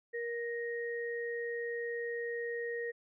sine tone pair together, 470.9 / 1869 Hz, A#4 / A#6, +18 / +4 cents, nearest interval 2 octaves, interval 2386 cents, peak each -36 / -40 dBFS, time 0.13-2.92 s, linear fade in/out 20 ms, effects none

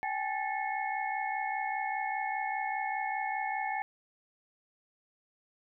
sine tone cluster, 782 / 847 / 1766 / 2182 Hz, G5 / G#5 / A6 / C#7, -4 / +34 / +6 / -28 cents, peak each -35 / -35 / -39 / -39 dBFS, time 0.03-3.82 s, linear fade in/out 0 ms, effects none

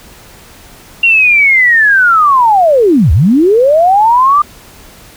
sine linear two-way sweep, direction down then up, 2778 to 65.41 to 1207 Hz, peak -4 dBFS, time 1.03-4.42 s, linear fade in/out 5 ms, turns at 3.12 s, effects pink hiss -37 dBFS RMS until 5.16 s

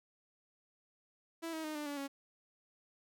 sawtooth tone with pitch steps, 330 / 318.8 / 307.9 / 297.4 / 287.3 / 277.5 Hz, E4 / D#4 / D#4 / D4 / D4 / C#4, +2 / +42 / -18 / +22 / -38 / +2 cents, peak -35 dBFS, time 1.42-2.08 s, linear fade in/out 20 ms, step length 110 ms, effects none

